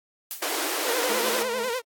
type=noise with exponential decay; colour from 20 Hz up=blue; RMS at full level=-29 dBFS; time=0.31-0.58 s; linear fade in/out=0 ms; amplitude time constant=57 ms
type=high-pass noise; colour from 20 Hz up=pink; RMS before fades=-28 dBFS; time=0.42-1.43 s; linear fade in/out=5 ms; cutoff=290 Hz; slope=96 dB/octave
type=tone with vibrato; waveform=sawtooth; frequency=488 Hz; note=B4; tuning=21 cents flat; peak=-22 dBFS; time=0.84-1.82 s; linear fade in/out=50 ms; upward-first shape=sine; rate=10 Hz; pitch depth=110 cents each way
type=tone with tremolo; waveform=15% pulse; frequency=218.1 Hz; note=A3; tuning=15 cents flat; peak=-28 dBFS; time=1.09-1.69 s; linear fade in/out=10 ms; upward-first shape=sine; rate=6.5 Hz; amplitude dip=50%
effects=AAC 64 kbps